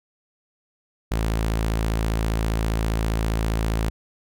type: tone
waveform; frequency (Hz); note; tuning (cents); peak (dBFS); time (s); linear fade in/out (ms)
sawtooth; 55; A1; 0; -17; 1.11-3.9; 10
effects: none